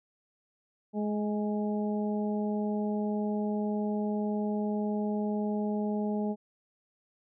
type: harmonic tone with a mistuned harmonic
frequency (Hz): 210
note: G#3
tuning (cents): +19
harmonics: 1 / 2 / 3 / 4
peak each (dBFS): -29 / -35 / -39 / -41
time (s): 0.93-6.36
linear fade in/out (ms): 50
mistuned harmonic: 4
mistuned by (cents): -17
effects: none